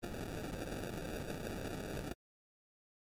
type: noise with sample-and-hold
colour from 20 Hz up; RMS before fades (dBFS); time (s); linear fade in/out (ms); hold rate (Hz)
white; -42; 0.02-2.14; 20; 1050
effects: MP3 64 kbps